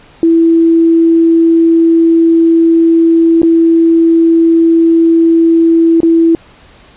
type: tone with dropouts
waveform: sine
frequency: 330.5 Hz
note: E4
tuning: 5 cents sharp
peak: -4 dBFS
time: 0.23-6.35 s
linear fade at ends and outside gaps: 1 ms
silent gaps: 3.418-3.431 / 6.004-6.031 s
effects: pink hiss -41 dBFS RMS until 6.96 s + resampled to 8000 Hz